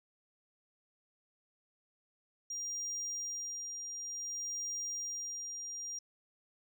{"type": "tone with tremolo", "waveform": "sine", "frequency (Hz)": 5700, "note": "F8", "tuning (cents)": 34, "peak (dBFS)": -34, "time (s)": [2.5, 5.99], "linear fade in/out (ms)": 5, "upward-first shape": "sine", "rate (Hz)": 0.56, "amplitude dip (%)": 45, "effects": ["tanh soft clip ceiling -34 dBFS"]}